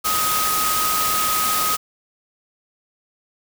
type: tone in noise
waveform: sine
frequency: 1257 Hz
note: D#6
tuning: 17 cents sharp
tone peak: -21 dBFS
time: 0.04-1.77 s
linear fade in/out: 20 ms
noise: white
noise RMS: -22 dBFS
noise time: 0.04-1.77 s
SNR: -2 dB
effects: none